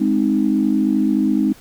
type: chord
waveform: sine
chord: Ab major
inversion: none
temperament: equal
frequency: 207.7 / 261.6 / 311.1 Hz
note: Ab3 / C4 / Eb4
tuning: 0 / 0 / 0 cents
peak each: -18 dBFS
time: 0-1.53 s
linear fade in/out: 10 ms
effects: tanh soft clip ceiling -4 dBFS + pink hiss -46 dBFS RMS until 1.6 s